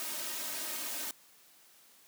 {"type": "noise with comb filter", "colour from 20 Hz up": "white", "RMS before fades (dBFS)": -38, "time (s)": [0, 1.11], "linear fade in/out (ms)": 0, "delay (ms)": 3.2, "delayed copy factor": 0.8, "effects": ["white hiss -61 dBFS RMS until 2.07 s", "high-pass 150 Hz 12 dB/octave"]}